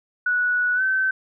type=tone with pitch glide; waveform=sine; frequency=1471 to 1537 Hz; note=F#6 to G6; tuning=-11 to -35 cents; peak=-18 dBFS; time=0.26-1.11 s; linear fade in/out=5 ms; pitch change=+76 cents; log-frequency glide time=0.75-0.82 s; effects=none